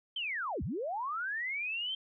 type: linear two-way sweep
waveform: sine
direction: down then up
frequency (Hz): 3172 to 55 to 3172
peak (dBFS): -33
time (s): 0.16-1.95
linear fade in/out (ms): 5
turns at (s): 0.63
effects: none